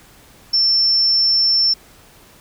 sine tone, 5380 Hz, E8, 34 cents sharp, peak -12 dBFS, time 0.53-1.74 s, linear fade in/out 10 ms, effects pink hiss -47 dBFS RMS until 2.4 s

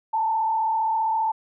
sine tone with frequency modulation, 887 Hz, A5, 14 cents sharp, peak -20 dBFS, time 0.13-1.32 s, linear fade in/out 10 ms, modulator 35.2 Hz, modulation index 0.73, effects none

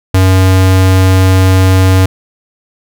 square tone, 94 Hz, F#2, 28 cents sharp, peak -5 dBFS, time 0.14-2.06 s, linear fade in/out 5 ms, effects none

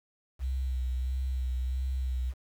sine tone with vibrato, 64.1 Hz, C2, 35 cents flat, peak -28 dBFS, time 0.39-2.34 s, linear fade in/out 50 ms, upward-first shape sine, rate 1.5 Hz, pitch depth 35 cents each way, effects 9-bit

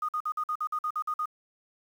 sine tone bursts, 1235 Hz, D#6, 13 cents flat, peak -27 dBFS, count 11, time 0.02-1.257 s, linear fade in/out 5 ms, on 67 ms, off 50 ms, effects 9-bit

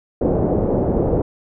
white low-pass noise, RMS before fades -18 dBFS, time 0.21-1.22 s, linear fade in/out 5 ms, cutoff 550 Hz, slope 24 dB/octave, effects none

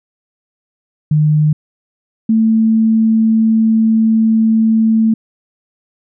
sine tone pair in turn, 151.9 / 222.3 Hz, D#3 / A3, -41 / +18 cents, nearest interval perfect fifth, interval 659 cents, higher second, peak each -8 dBFS, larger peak neither, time 1.11-1.53 / 2.29-5.14 s, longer second, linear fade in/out 5 ms, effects none

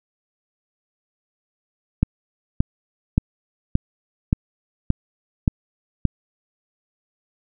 click train, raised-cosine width 5 ms, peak -3 dBFS, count 8, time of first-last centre 2.03-6.053 s, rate 1.74 Hz, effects none

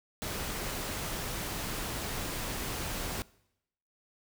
pink noise, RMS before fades -36 dBFS, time 0.22-3.22 s, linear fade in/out 0 ms, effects noise-tail reverb RT60 0.8 s tail -22 dB re dry

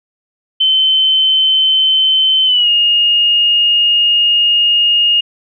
sine tone with pitch glide, 3072 to 2850 Hz, G7 to F7, -36 to +34 cents, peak -8 dBFS, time 0.6-5.21 s, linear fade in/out 10 ms, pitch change -130 cents, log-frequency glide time 2.45-2.69 s, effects none

